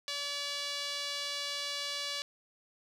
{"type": "tone with band-pass filter", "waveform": "sawtooth", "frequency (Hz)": 573, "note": "D5", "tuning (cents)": -43, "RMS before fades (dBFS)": -37, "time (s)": [0.08, 2.22], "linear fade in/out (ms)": 0, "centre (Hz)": 4100, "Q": 1.9, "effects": []}